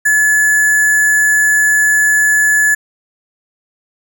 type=tone with sample-and-hold; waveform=sine; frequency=1714 Hz; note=A6; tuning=46 cents flat; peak=-8 dBFS; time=0.05-2.75 s; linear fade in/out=10 ms; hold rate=8820 Hz; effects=none